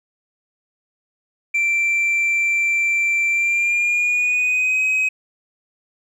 sine tone with pitch glide, 2349 to 2532 Hz, D7 to D#7, 0 to +30 cents, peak -13 dBFS, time 1.54-5.09 s, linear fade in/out 10 ms, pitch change +130 cents, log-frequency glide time 3.3-4.83 s, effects tanh soft clip ceiling -15 dBFS + 9-bit

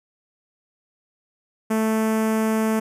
sawtooth tone with notch filter, 220 Hz, A3, in tune, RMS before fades -21 dBFS, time 1.7-2.8 s, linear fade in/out 10 ms, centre 4000 Hz, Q 0.66, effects resampled to 32000 Hz

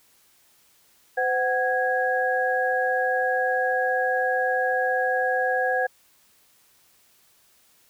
sine tone cluster, 511 / 746 / 1652 Hz, C5 / F#5 / G#6, -41 / +14 / -10 cents, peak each -25 dBFS, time 1.17-5.87 s, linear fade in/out 10 ms, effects white hiss -60 dBFS RMS until 7.89 s

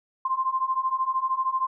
sine beating tone pair, 1040 / 1053 Hz, C6 / C6, -11 / +11 cents, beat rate 13 Hz, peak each -27 / -25 dBFS, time 0.25-1.67 s, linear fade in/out 5 ms, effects none

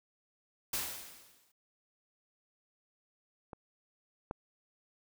white noise with exponential decay, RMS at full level -33 dBFS, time 0.73-1.52 s, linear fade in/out 5 ms, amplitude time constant 170 ms
clicks, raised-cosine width 1 ms, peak -30 / -23 dBFS, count 2, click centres 3.532 / 4.311 s
effects none

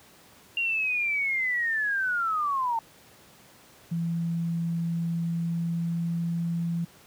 sine linear sweep, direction down, 2789 to 889 Hz, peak -24 dBFS, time 0.57-2.79 s, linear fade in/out 2 ms
sine tone with pitch glide, 167.9 to 169.07 Hz, E3 to E3, +32 to +44 cents, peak -25 dBFS, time 3.91-6.85 s, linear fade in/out 10 ms, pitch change +12 cents, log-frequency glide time 5.1-6.62 s
effects pink hiss -54 dBFS RMS until 7.06 s + high-pass 100 Hz 12 dB/octave

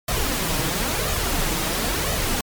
pink noise with flanger, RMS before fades -23 dBFS, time 0.08-2.41 s, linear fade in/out 5 ms, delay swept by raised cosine 1.6 to 6.5 ms, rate 0.98 Hz, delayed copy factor +0.55, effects MP3 96 kbps

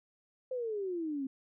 sine exponential sweep, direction down, 523.3 to 261.6 Hz, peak -33 dBFS, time 0.51-1.27 s, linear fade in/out 5 ms, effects none

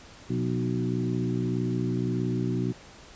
harmonic tone with a mistuned harmonic, 61.74 Hz, B1, in tune, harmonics 2 / 3 / 4 / 5 / 6, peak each -29 / -31 / -32 / -33 / -34 dBFS, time 0.29-2.73 s, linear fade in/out 20 ms, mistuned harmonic 3, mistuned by -44 cents, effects pink hiss -49 dBFS RMS until 3.15 s + resampled to 16000 Hz

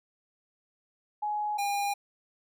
sine / square tone pair in turn, 839 / 808.8 Hz, G#5 / G#5, +17 / -46 cents, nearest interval minor second, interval 63 cents, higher first, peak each -28 dBFS, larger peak neither, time 1.22-1.58 / 1.58-1.94 s, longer neither, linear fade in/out 10 ms, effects none

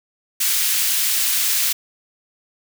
white high-pass noise, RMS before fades -19 dBFS, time 0.4-1.73 s, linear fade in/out 10 ms, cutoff 2000 Hz, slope 12 dB/octave, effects none

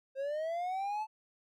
triangle linear sweep, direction up, 528 to 880 Hz, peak -31 dBFS, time 0.15-1.07 s, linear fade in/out 50 ms, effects none

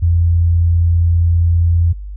sine tone, 85 Hz, F2, 46 cents flat, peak -9 dBFS, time 0.02-1.93 s, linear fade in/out 10 ms, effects added 50 Hz sine -25 dBFS peak until 2.16 s

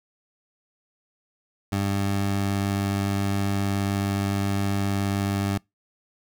20% pulse tone, 99.2 Hz, G2, 21 cents sharp, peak -18 dBFS, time 1.72-5.58 s, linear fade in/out 5 ms, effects noise-tail reverb RT60 0.2 s tail -26 dB re dry

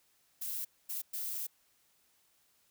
violet noise bursts at uneven times, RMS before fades -38 dBFS, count 3, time 0.41-0.65 / 0.89-1.02 / 1.13-1.47 s, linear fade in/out 10 ms, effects white hiss -71 dBFS RMS until 2.7 s

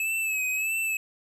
square tone with vibrato, 2591 Hz, E7, 30 cents flat, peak -26 dBFS, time 0-0.97 s, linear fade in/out 2 ms, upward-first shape sine, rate 1.6 Hz, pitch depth 53 cents each way, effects none

